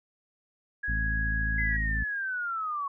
sine tone, 1661.2 Hz, G#6, in tune, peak -29 dBFS, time 0.83-1.77 s, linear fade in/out 10 ms
harmonic tone, 54.2 Hz, A1, 25 cents flat, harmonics 1 / 2 / 3 / 4 / 5, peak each -28 / -37 / -42 / -41 / -46 dBFS, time 0.88-2.04 s, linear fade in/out 5 ms
sine linear sweep, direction down, 2050 to 1100 Hz, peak -29 dBFS, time 1.58-2.88 s, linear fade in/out 5 ms
effects none

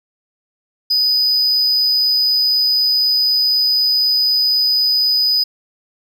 triangle tone, 4982 Hz, D#8, 1 cent sharp, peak -11 dBFS, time 0.9-5.44 s, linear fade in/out 10 ms, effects none

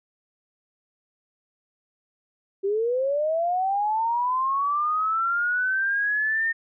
sine linear sweep, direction up, 383 to 1834 Hz, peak -21 dBFS, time 2.63-6.53 s, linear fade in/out 20 ms, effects none

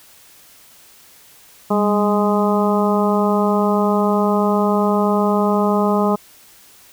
harmonic tone with a mistuned harmonic, 207.7 Hz, G#3, in tune, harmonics 1 / 2 / 3 / 4 / 5 / 6, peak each -17 / -20 / -22 / -23 / -24 / -25 dBFS, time 1.7-6.16 s, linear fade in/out 10 ms, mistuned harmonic 1, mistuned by -53 cents, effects white hiss -47 dBFS RMS until 6.92 s

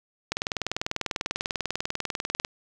click train, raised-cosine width 0.2 ms, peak -10 dBFS, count 44, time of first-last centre 0.32-2.449 s, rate 20.2 Hz, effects none

